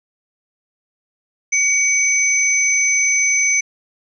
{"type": "tone pair together", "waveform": "sine", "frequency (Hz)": [2263, 6096], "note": ["C#7", "G8"], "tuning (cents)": [35, -49], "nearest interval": "octave + perfect fourth", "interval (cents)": 1716, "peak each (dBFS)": -16, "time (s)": [1.52, 3.61], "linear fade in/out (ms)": 10, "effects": []}